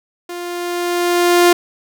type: tone with level ramp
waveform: sawtooth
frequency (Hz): 350.4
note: F4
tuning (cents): +6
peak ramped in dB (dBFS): -22 to -3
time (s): 0.29-1.53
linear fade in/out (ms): 5
effects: none